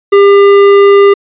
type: tone with tanh clipping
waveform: sine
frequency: 400.3 Hz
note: G4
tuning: 36 cents sharp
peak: -3 dBFS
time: 0.12-1.14 s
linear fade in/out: 10 ms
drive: 14 dB
effects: resampled to 8000 Hz